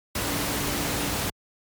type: tone in noise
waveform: sine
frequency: 289.3 Hz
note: D4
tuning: 26 cents flat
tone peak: -34 dBFS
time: 0.24-1.14 s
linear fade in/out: 5 ms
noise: pink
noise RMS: -27 dBFS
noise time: 0.15-1.3 s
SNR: -10 dB
effects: high-pass 60 Hz 12 dB/octave + MP3 96 kbps